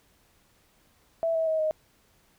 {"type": "tone with pitch steps", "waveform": "sine", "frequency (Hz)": [660, 647.5, 635.3, 623.3], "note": ["E5", "E5", "D#5", "D#5"], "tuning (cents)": [2, -31, 36, 3], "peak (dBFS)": -23, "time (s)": [1.23, 1.71], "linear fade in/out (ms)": 0, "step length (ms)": 120, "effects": ["pink hiss -64 dBFS RMS until 2.38 s"]}